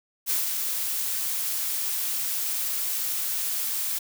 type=noise with ADSR envelope; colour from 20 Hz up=blue; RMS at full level=-24 dBFS; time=0.26-3.99 s; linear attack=44 ms; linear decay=160 ms; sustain=-4 dB; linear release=11 ms; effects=none